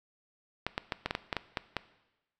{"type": "clicks", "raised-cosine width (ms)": 0.3, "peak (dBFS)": -14, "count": 10, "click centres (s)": [0.666, 0.779, 0.922, 1.06, 1.109, 1.151, 1.328, 1.367, 1.572, 1.767], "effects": ["noise-tail reverb RT60 1.0 s tail -17 dB re dry"]}